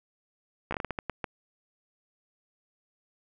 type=slowing click train; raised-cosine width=0.5 ms; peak=-16 dBFS; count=10; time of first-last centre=0.71-1.242 s; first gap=14 ms; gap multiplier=1.34; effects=none